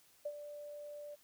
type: tone with ADSR envelope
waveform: sine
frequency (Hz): 587.3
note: D5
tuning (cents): 0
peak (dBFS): -35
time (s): 0.25-1.16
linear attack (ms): 9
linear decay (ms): 56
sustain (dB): -10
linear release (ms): 23
effects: white hiss -67 dBFS RMS until 1.23 s